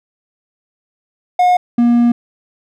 triangle tone pair in turn, 721 / 238.1 Hz, F#5 / A#3, -45 / +37 cents, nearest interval octave + perfect fifth, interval 1918 cents, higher first, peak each -6 dBFS, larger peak neither, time 1.39-1.57 / 1.78-2.12 s, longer second, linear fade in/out 5 ms, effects none

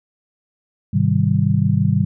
sine chord, Ab major seventh, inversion none, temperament just, 103.83 / 129.78 / 155.74 / 194.67 Hz, Ab2 / C3 / Eb3 / G3, 0 / -14 / +2 / -12 cents, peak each -19 dBFS, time 0.93-2.05 s, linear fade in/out 10 ms, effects none

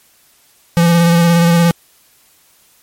square tone with vibrato, 170 Hz, F3, 46 cents flat, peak -8 dBFS, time 0.77-1.71 s, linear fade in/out 0 ms, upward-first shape square, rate 17 Hz, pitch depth 18 cents each way, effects white hiss -51 dBFS RMS until 2.82 s + MP3 64 kbps

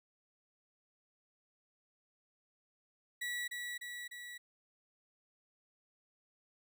35% pulse tone with echo, 1941 Hz, B6, 31 cents flat, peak -35 dBFS, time 3.21-3.48 s, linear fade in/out 10 ms, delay 300 ms, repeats 3, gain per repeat -3 dB, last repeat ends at 4.38 s, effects none

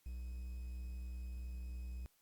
triangle tone with quantisation, 61.6 Hz, B1, 4 cents flat, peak -40 dBFS, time 0.06-2.06 s, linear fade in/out 0 ms, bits 11, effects white hiss -74 dBFS RMS until 2.21 s + Opus 48 kbps

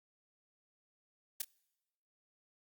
blue noise with echo, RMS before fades -35 dBFS, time 1.4-1.42 s, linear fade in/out 5 ms, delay 26 ms, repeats 1, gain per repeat -11 dB, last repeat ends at 1.446 s, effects noise-tail reverb RT60 1.0 s tail -25 dB re dry + Opus 48 kbps

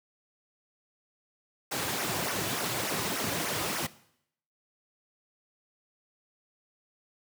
pink noise with flanger, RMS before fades -31 dBFS, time 1.71-3.87 s, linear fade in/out 10 ms, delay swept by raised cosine 0.24 to 4.54 ms, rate 3.4 Hz, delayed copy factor -0.7, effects noise-tail reverb RT60 0.7 s tail -18 dB re dry + high-pass 150 Hz 12 dB/octave

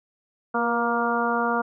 harmonic tone with a mistuned harmonic, 234.9 Hz, A#3, 13 cents sharp, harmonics 1 / 2 / 3 / 4 / 5 / 6, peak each -28 / -28 / -28 / -28 / -28 / -28 dBFS, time 0.54-1.62 s, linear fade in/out 10 ms, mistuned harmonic 2, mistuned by +22 cents, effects none

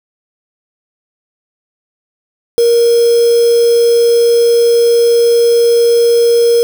sine tone with quantisation, 469.9 Hz, A#4, 14 cents sharp, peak -6 dBFS, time 2.58-6.63 s, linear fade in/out 0 ms, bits 3, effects none

